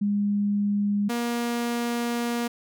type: tone pair in turn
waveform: sine / sawtooth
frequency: 204.1 / 237.4 Hz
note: G#3 / A#3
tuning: -30 / +32 cents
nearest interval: minor third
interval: 262 cents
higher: second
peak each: -21 dBFS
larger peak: neither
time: 0.01-1.09 / 1.09-2.48 s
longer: second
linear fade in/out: 10 ms
effects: none